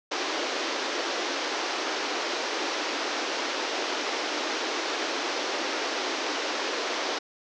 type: band-pass noise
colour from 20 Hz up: pink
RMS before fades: -30 dBFS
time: 0.11-7.19 s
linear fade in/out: 10 ms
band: 290 to 6100 Hz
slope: 48 dB/octave
effects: none